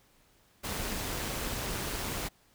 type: noise with amplitude modulation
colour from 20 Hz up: pink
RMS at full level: -33 dBFS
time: 0.63-2.29 s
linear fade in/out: 20 ms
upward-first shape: sine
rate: 203 Hz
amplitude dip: 45%
effects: pink hiss -65 dBFS RMS until 2.54 s